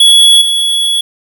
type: tone with level steps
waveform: square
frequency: 3373 Hz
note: G#7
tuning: 26 cents sharp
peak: -3 / -10 dBFS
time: 0-1.01 s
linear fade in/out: 5 ms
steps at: 0.41 s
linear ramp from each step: 10 ms
effects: 7-bit